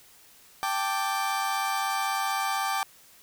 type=chord; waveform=35% pulse; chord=G suspended second; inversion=none; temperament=equal; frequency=784 / 880 / 1174.7 Hz; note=G5 / A5 / D6; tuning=0 / 0 / 0 cents; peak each=-28 / -31 / -28 dBFS; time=0.63-2.83 s; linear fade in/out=0 ms; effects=white hiss -55 dBFS RMS until 3.22 s